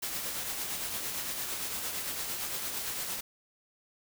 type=noise with tremolo; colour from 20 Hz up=white; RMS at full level=-34 dBFS; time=0.02-3.21 s; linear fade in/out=10 ms; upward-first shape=triangle; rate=8.8 Hz; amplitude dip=40%; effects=none